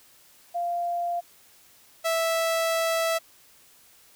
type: tone pair in turn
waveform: sine / sawtooth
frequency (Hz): 695 / 657.5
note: F5 / E5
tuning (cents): -9 / -5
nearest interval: minor second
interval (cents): 96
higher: first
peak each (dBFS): -25 / -19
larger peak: second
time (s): 0.54-1.21 / 2.04-3.19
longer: second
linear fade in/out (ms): 20
effects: white hiss -56 dBFS RMS until 4.15 s